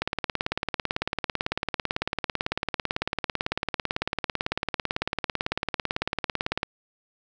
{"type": "click train", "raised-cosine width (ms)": 0.3, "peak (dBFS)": -9, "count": 120, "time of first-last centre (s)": [0.02, 6.631], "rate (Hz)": 18, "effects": []}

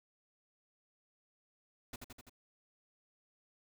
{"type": "noise with echo", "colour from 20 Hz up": "pink", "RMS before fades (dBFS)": -44, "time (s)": [1.93, 1.96], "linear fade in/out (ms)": 5, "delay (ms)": 84, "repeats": 4, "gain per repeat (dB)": -3, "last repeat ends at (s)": 2.296, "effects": []}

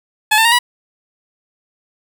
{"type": "tone with pitch steps", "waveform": "15% pulse", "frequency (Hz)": [857, 894.4, 933.5, 974.3], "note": ["A5", "A5", "A#5", "B5"], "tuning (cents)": [-46, 28, 2, -24], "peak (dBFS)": -3, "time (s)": [0.31, 0.59], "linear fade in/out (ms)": 10, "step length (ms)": 70, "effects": []}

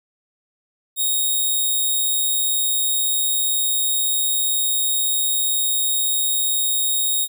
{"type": "tone", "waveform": "5% pulse", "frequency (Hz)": 3743, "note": "A#7", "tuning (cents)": 6, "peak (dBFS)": -10, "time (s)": [0.96, 7.28], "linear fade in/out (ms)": 50, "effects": []}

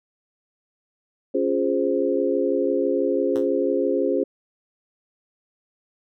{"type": "chord", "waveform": "sine", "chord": "Db major seventh", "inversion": "none", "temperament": "equal", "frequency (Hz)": [277.2, 349.2, 415.3, 523.3], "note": ["Db4", "F4", "Ab4", "C5"], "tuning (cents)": [0, 0, 0, 0], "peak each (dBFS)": [-25, -25, -24, -24], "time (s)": [1.34, 4.24], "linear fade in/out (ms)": 10}
{"type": "tone with exponential decay", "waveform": "5% pulse", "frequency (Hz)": 115.5, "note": "A#2", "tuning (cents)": -16, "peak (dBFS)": -23, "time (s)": [3.35, 3.5], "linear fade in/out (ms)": 5, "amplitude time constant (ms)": 31}
{"effects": []}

